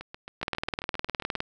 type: two click trains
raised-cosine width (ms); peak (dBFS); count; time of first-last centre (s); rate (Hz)
0.3; -23 / -12; 11 / 20; 0.01-1.358 / 0.43-1.404; 7.42 / 19.5
effects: none